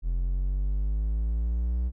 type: linear sweep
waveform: triangle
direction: up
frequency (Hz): 42.04 to 61.74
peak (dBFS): -22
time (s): 0.02-1.92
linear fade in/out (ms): 50
effects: none